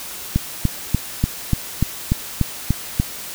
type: click train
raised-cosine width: 5 ms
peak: -3 dBFS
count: 10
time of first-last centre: 0.36-2.999 s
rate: 3.41 Hz
effects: white hiss -32 dBFS RMS until 3.34 s